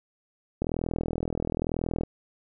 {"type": "click train", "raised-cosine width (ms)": 2, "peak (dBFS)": -15, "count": 59, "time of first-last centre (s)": [0.62, 2.035], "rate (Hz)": 41, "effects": []}